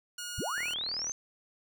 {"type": "tone", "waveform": "10% pulse", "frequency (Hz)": 1440, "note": "F#6", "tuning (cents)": -47, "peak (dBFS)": -29, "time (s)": [0.18, 0.74], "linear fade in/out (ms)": 5}
{"type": "linear sweep", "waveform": "sine", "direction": "up", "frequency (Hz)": [34, 6350], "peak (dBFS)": -32, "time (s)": [0.38, 1.12], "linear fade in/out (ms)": 0}
{"type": "click train", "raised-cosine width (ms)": 0.5, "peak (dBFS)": -30, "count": 21, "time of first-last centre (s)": [0.58, 1.095], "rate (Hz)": 38.8}
{"effects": []}